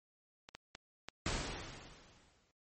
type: clicks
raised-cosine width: 0.2 ms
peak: -32 / -28 / -28 / -25 dBFS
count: 4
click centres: 0.489 / 0.55 / 0.751 / 1.086 s
type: noise with exponential decay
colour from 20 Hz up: pink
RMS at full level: -35 dBFS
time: 1.26-2.51 s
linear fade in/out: 0 ms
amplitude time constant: 270 ms
effects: MP3 32 kbps